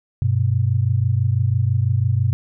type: tone pair together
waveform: sine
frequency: 98 / 124.04 Hz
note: G2 / B2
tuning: 0 / +8 cents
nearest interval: major third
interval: 408 cents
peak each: -18 dBFS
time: 0.22-2.33 s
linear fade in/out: 0 ms
effects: none